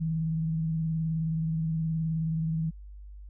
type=tone with vibrato; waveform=sine; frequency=160.8 Hz; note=E3; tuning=43 cents flat; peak=-26 dBFS; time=0-2.71 s; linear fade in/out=20 ms; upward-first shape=sine; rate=19 Hz; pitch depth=34 cents each way; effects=added 50 Hz sine -42 dBFS peak until 3.29 s